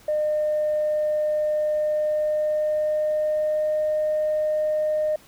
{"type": "tone with pitch glide", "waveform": "sine", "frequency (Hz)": [607, 613], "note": ["D#5", "D#5"], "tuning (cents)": [-43, -26], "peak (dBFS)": -19, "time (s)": [0.08, 5.16], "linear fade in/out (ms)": 5, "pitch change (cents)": 17, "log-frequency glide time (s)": [1.8, 3.75], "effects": ["tanh soft clip ceiling -16 dBFS", "pink hiss -52 dBFS RMS until 5.27 s"]}